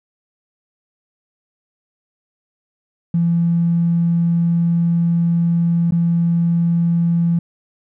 triangle tone with dropouts, 169.5 Hz, E3, 49 cents sharp, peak -9 dBFS, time 3.14-7.39 s, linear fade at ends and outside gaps 5 ms, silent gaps 5.909-5.921 s, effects tanh soft clip ceiling -11 dBFS

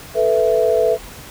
sine chord, A suspended second, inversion none, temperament just, 440 / 495 / 660 Hz, A4 / B4 / E5, 0 / +4 / +2 cents, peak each -17 dBFS, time 0.14-0.98 s, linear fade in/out 50 ms, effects pink hiss -37 dBFS RMS until 1.3 s

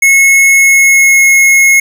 square tone with pitch glide, 2182 to 2168 Hz, C#7 to C#7, -28 to -39 cents, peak -4 dBFS, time 0.02-1.8 s, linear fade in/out 5 ms, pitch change -11 cents, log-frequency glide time 0.55-1.25 s, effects none

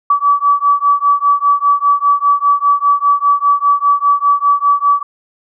sine beating tone pair, 1145 / 1150 Hz, D6 / D6, -44 / -37 cents, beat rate 5 Hz, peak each -12 dBFS, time 0.1-5.03 s, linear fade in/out 5 ms, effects none

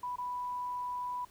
sine tone with dropouts, 987.8 Hz, B5, in tune, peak -34 dBFS, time 0.03-1.25 s, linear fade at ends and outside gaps 5 ms, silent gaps 0.159-0.183 s, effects pink hiss -61 dBFS RMS until 1.3 s

